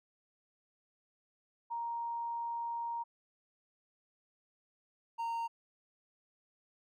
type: tone pair in turn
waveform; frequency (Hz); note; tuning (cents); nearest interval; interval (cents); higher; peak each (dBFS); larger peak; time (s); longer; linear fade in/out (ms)
sine / triangle; 935 / 923.7; A#5 / A#5; +5 / -16; unison; 21; first; -35 / -32; second; 1.7-3.04 / 5.18-5.48; first; 20
effects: none